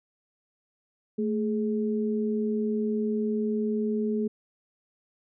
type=tone pair together; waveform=sine; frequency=220 / 419.6 Hz; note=A3 / G#4; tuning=0 / +18 cents; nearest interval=major seventh; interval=1118 cents; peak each=-26 / -29 dBFS; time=1.18-4.28 s; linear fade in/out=10 ms; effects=none